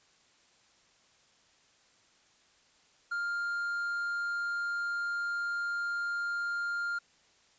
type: tone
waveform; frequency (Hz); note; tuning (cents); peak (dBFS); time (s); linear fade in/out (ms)
triangle; 1401; F6; +5; -29; 3.11-6.99; 10
effects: white hiss -65 dBFS RMS until 7.58 s + resampled to 16000 Hz